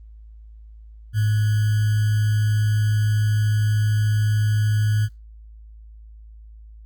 sine tone with sample-and-hold, 106.7 Hz, G#2, 47 cents sharp, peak -16 dBFS, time 1.13-5.09 s, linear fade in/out 50 ms, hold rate 1575 Hz, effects added 54 Hz sine -40 dBFS peak until 6.85 s + Opus 32 kbps

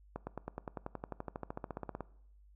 accelerating click train, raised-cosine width 1 ms, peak -25 dBFS, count 24, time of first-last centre 0.16-2.007 s, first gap 110 ms, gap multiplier 0.97, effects noise-tail reverb RT60 0.7 s tail -20 dB re dry + added 50 Hz sine -58 dBFS peak until 2.55 s

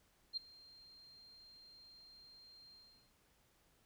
sine tone with ADSR envelope, 4186 Hz, C8, in tune, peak -35 dBFS, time 0.33-3.12 s, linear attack 40 ms, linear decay 9 ms, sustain -23 dB, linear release 390 ms, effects pink hiss -73 dBFS RMS until 3.85 s

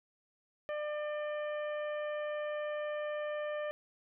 harmonic tone with a mistuned harmonic, 598 Hz, D5, 31 cents sharp, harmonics 1 / 2 / 3 / 4 / 5, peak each -35 / -46 / -45 / -53 / -56 dBFS, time 0.69-3.71 s, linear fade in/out 0 ms, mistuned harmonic 5, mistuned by +21 cents, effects none

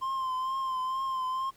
triangle tone with vibrato, 1046.5 Hz, C6, in tune, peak -27 dBFS, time 0.01-1.51 s, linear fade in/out 20 ms, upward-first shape triangle, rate 2.2 Hz, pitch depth 43 cents each way, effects pink hiss -61 dBFS RMS until 1.56 s

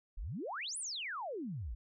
sine exponential two-way sweep, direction up then down, 32.7 to 10350 to 47.38 Hz, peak -38 dBFS, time 0.17-1.75 s, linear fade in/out 10 ms, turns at 0.78 s, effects none

